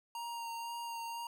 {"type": "tone with vibrato", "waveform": "square", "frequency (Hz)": 932.3, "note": "A#5", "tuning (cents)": 0, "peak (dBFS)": -40, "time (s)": [0.15, 1.27], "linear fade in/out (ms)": 2, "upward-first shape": "sine", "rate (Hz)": 2, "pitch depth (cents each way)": 16, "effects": []}